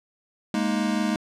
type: chord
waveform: square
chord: Ab suspended second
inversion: none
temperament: equal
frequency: 207.7 / 233.1 / 311.1 Hz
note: Ab3 / Bb3 / Eb4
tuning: 0 / 0 / 0 cents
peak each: -26 / -28 / -29 dBFS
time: 0.54-1.16 s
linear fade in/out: 2 ms
effects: low-pass 8000 Hz 12 dB/octave